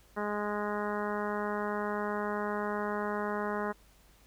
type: harmonic tone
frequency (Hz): 207.7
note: G#3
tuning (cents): 0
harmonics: 1 / 2 / 3 / 4 / 5 / 6 / 7 / 8 / 9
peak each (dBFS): -37 / -36 / -39 / -40 / -39 / -42 / -42 / -46 / -46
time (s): 0.16-3.73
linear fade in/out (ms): 20
effects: added 50 Hz sine -61 dBFS peak until 4.26 s + pink hiss -63 dBFS RMS until 4.26 s